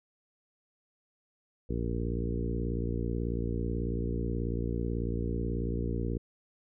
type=harmonic tone with a mistuned harmonic; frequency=58.27 Hz; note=A#1; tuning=in tune; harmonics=1 / 2 / 3 / 4 / 5 / 6 / 7 / 8; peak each=-33 / -36 / -38 / -39 / -40 / -41 / -41 / -42 dBFS; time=1.69-6.18 s; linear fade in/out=10 ms; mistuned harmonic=1; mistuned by=+19 cents; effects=none